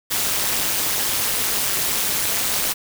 white noise with amplitude modulation, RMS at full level -18 dBFS, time 0.1-2.74 s, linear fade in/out 20 ms, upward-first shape sine, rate 209 Hz, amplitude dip 80%, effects none

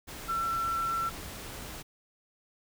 sine tone in noise, 1346 Hz, E6, 36 cents sharp, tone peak -28 dBFS, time 0.28-1.1 s, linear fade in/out 20 ms, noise pink, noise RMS -42 dBFS, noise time 0.07-1.83 s, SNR +11 dB, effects none

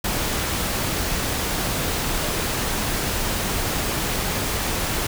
pink noise, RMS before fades -24 dBFS, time 0.04-5.07 s, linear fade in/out 5 ms, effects none

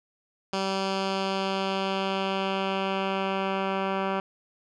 10% pulse tone with low-pass filter sweep, 193 Hz, G3, 27 cents flat, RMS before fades -28 dBFS, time 0.53-4.2 s, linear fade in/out 2 ms, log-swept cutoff 5100 to 2000 Hz, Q 1.6, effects none

